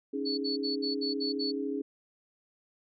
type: chord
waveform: sine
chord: C# suspended second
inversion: none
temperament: equal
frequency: 277.2 / 311.1 / 415.3 Hz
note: C#4 / D#4 / G#4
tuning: 0 / 0 / 0 cents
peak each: -33 / -37 / -34 dBFS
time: 0.13-1.82 s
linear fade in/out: 10 ms
type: tone bursts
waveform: sine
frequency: 4435 Hz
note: C#8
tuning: in tune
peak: -31 dBFS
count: 7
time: 0.25-1.52 s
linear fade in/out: 20 ms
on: 130 ms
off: 60 ms
effects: MP3 48 kbps